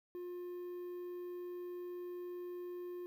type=tone with quantisation; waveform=triangle; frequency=355.2 Hz; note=F4; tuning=29 cents sharp; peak=-40 dBFS; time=0.15-3.06 s; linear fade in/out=0 ms; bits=11; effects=none